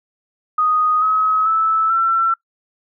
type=tone with pitch steps; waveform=sine; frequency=1244.5 / 1277.3 / 1310.9 / 1345.4 Hz; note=D#6 / D#6 / E6 / E6; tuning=0 / +45 / -10 / +35 cents; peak=-13 dBFS; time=0.58-2.34 s; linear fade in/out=5 ms; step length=440 ms; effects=noise-tail reverb RT60 0.1 s tail -22 dB re dry